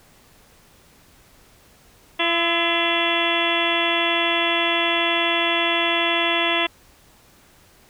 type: harmonic tone with a mistuned harmonic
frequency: 339 Hz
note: E4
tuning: 49 cents sharp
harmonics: 1 / 2 / 3 / 4 / 5 / 6 / 7 / 8 / 9 / 10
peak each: -27 / -26 / -27 / -31 / -30 / -26 / -31 / -25 / -30 / -25 dBFS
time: 2.19-6.67 s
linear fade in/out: 10 ms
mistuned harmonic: 4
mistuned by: -53 cents
effects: pink hiss -53 dBFS RMS until 7.89 s